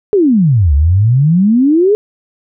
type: exponential two-way sweep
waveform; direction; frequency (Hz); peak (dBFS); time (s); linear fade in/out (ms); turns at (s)
sine; down then up; 433.8 to 68.2 to 433.8; -6; 0.13-1.95; 0; 0.74
effects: none